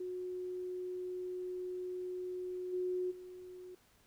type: tone with level steps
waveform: sine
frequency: 364.4 Hz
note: F#4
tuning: 26 cents flat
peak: -38 / -33 / -47 dBFS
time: 0-3.75 s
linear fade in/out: 5 ms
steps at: 2.72 / 3.1 s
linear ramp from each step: 20 ms
effects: pink hiss -68 dBFS RMS until 4.06 s